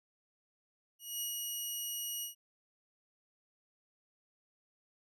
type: tone with ADSR envelope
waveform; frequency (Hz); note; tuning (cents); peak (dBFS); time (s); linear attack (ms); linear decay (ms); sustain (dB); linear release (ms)
10% pulse; 2900; F#7; -35; -27; 0.99-2.35; 220; 110; -2; 120
effects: none